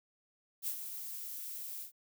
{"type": "noise with ADSR envelope", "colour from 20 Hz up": "violet", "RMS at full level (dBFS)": -35, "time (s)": [0.62, 1.92], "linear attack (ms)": 53, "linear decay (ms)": 75, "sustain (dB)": -8, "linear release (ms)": 110, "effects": []}